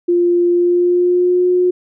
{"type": "tone with pitch glide", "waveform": "sine", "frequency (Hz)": [349.2, 360.7], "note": ["F4", "F#4"], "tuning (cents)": [0, -44], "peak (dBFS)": -10, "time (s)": [0.08, 1.71], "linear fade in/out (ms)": 10, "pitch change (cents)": 56, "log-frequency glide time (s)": [0.51, 1.45], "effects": []}